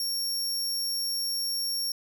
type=tone; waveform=sawtooth; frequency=5520 Hz; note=F8; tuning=21 cents flat; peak=-25 dBFS; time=0-1.92 s; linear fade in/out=2 ms; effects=11-bit